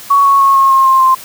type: tone with pitch steps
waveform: sine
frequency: 1119 / 1106.8 / 1094.7 / 1082.8 / 1070.9 / 1059.3 / 1047.7 Hz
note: C#6 / C#6 / C#6 / C#6 / C6 / C6 / C6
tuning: +16 / -3 / -22 / -41 / +40 / +21 / +2 cents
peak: -5 dBFS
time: 0.1-1.15 s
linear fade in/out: 10 ms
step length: 150 ms
effects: white hiss -32 dBFS RMS until 1.24 s